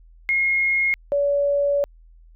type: tone pair in turn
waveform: sine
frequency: 2151 / 569.7 Hz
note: C7 / C#5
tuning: +47 / +47 cents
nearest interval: octave + major seventh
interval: 2300 cents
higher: first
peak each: -17 dBFS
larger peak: neither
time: 0.29-0.94 / 1.12-1.84 s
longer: second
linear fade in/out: 0 ms
effects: added 41 Hz sine -46 dBFS peak until 2.35 s